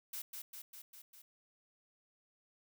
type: noise with echo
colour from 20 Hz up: blue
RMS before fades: -43 dBFS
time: 0.13-0.22 s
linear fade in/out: 5 ms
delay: 200 ms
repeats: 5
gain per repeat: -3 dB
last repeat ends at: 1.22 s
effects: none